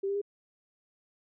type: tone with pitch steps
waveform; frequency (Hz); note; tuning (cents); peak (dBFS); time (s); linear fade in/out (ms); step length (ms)
sine; 392 / 398.9 / 405.8; G4 / G4 / G#4; 0 / +30 / -40; -28; 0.03-0.216; 10; 62
effects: none